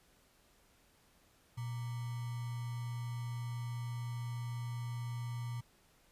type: tone with sample-and-hold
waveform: sine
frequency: 120 Hz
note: B2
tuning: 49 cents flat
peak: -37 dBFS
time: 1.57-5.61 s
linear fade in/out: 10 ms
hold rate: 1050 Hz
effects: pink hiss -68 dBFS RMS until 6.11 s + resampled to 32000 Hz